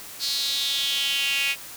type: tone with high-pass filter sweep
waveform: sawtooth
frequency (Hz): 277.2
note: C#4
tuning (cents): 0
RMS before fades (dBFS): -25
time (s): 0.19-1.56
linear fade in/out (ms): 50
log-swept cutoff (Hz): 4400 to 2500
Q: 5.5
effects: white hiss -40 dBFS RMS until 1.76 s